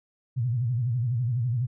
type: tone with vibrato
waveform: sine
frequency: 120.8 Hz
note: B2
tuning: 38 cents flat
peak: -23 dBFS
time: 0.36-1.67 s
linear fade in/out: 20 ms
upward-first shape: sine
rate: 12 Hz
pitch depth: 140 cents each way
effects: none